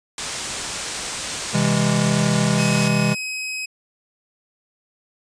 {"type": "low-pass noise", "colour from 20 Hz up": "white", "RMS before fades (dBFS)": -29, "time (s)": [0.18, 2.88], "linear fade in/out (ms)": 2, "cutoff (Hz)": 9200, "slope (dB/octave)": 48}
{"type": "chord", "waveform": "square", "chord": "C augmented", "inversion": "none", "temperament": "just", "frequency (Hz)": [130.81, 163.52, 204.4], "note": ["C3", "E3", "G#3"], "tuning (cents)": [0, -14, -27], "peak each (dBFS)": [-23, -22, -21], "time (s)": [1.53, 3.15], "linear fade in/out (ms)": 20}
{"type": "tone", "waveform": "sawtooth", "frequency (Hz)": 2537, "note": "D#7", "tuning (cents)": 33, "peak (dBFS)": -22, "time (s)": [2.58, 3.66], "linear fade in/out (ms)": 10}
{"effects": ["resampled to 22050 Hz"]}